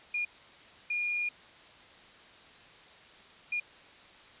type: tone bursts at uneven times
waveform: sine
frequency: 2428 Hz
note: D#7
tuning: 43 cents flat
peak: -29 dBFS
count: 3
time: 0.14-0.25 / 0.9-1.29 / 3.52-3.6 s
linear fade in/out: 5 ms
effects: white hiss -54 dBFS RMS until 4.4 s + resampled to 8000 Hz